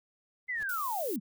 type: noise with exponential growth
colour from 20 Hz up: pink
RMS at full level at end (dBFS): -48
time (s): 0.47-0.63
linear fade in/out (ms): 0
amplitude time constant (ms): 33
type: linear sweep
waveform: sine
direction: down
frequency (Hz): 2076 to 162.4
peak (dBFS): -31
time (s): 0.48-1.2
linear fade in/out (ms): 20
type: noise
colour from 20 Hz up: violet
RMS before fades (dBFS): -40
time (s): 0.69-1.16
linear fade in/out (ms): 2
effects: none